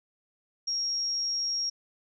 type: tone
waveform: sine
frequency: 5588 Hz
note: F8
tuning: in tune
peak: -27 dBFS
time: 0.67-1.7 s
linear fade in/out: 10 ms
effects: none